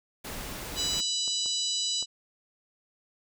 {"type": "noise", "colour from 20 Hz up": "pink", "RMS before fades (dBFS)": -38, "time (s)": [0.24, 1.01], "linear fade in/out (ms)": 10}
{"type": "clicks", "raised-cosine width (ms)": 1, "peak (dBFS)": -32, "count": 7, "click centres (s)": [0.629, 0.745, 0.835, 0.87, 1.278, 1.46, 2.026]}
{"type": "harmonic tone", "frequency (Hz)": 987.8, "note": "B5", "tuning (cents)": 0, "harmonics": [3, 4, 5, 6, 7, 8], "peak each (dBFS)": [-35, -30, -35, -38, -38, -36], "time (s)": [0.75, 2.06], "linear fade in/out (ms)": 50}
{"effects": []}